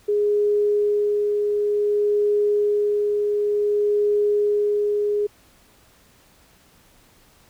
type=tone with tremolo; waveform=sine; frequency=414.3 Hz; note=G#4; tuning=4 cents flat; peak=-16 dBFS; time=0.08-5.27 s; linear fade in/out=10 ms; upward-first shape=sine; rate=0.55 Hz; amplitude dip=25%; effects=pink hiss -55 dBFS RMS until 7.49 s